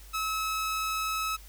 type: tone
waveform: sawtooth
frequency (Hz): 1292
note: E6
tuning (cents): -35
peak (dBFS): -25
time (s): 0.13-1.37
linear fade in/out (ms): 20
effects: added 50 Hz sine -47 dBFS peak until 1.48 s + white hiss -54 dBFS RMS until 1.48 s